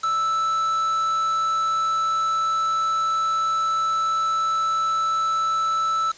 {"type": "tone with quantisation", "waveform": "triangle", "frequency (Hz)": 1318.5, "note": "E6", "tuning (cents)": 0, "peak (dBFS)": -18, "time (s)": [0.03, 6.12], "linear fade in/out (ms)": 10, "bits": 5, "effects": ["white hiss -46 dBFS RMS until 6.17 s", "resampled to 16000 Hz"]}